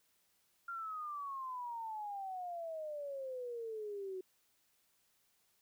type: exponential sweep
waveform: sine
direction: down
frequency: 1396.9 to 368.2 Hz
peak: -40 dBFS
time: 0.68-4.21 s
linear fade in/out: 5 ms
effects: white hiss -75 dBFS RMS until 5.61 s